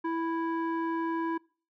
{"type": "tone with low-pass filter", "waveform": "square", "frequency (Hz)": 329.6, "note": "E4", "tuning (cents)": 0, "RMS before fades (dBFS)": -31, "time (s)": [0.04, 1.38], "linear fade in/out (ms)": 10, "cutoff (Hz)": 1300, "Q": 3.4, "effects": ["noise-tail reverb RT60 0.4 s tail -25 dB re dry"]}